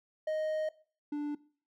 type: tone pair in turn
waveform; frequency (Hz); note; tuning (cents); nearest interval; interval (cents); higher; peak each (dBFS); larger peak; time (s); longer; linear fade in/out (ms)
triangle; 622.3 / 293.7; D#5 / D4; 0 / 0; octave + minor second; 1300; first; -28 / -30; first; 0.27-0.69 / 1.12-1.35; first; 5
effects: noise-tail reverb RT60 0.4 s tail -19 dB re dry